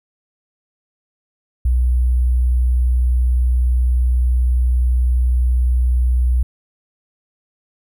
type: tone with sample-and-hold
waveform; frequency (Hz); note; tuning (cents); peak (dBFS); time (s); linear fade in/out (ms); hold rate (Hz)
sine; 61.74; B1; 0; -12; 1.65-6.43; 5; 11025
effects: none